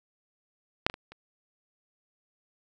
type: clicks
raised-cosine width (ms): 0.3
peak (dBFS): -6 / -17 / -24 / -30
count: 4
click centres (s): 0.865 / 0.899 / 0.941 / 1.12
effects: none